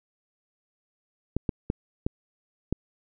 clicks, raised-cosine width 3 ms, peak -12 dBFS, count 5, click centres 1.366 / 1.492 / 1.701 / 2.065 / 2.726 s, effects none

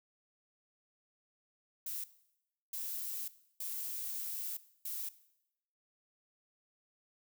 violet noise bursts at uneven times, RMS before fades -40 dBFS, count 4, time 1.86-2.04 / 2.73-3.28 / 3.6-4.57 / 4.85-5.09 s, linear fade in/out 5 ms, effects noise-tail reverb RT60 0.8 s tail -17 dB re dry

